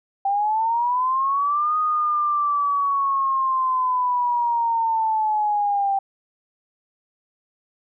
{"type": "linear two-way sweep", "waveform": "sine", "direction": "up then down", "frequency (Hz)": [782, 1243, 782], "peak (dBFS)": -18, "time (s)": [0.25, 5.99], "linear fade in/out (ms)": 5, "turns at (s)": 1.78, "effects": []}